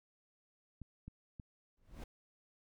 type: clicks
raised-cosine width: 5 ms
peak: -35 dBFS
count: 3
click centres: 0.817 / 1.08 / 1.398 s
type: noise with exponential growth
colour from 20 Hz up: brown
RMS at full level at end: -39 dBFS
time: 1.77-2.04 s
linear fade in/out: 5 ms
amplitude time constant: 57 ms
effects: none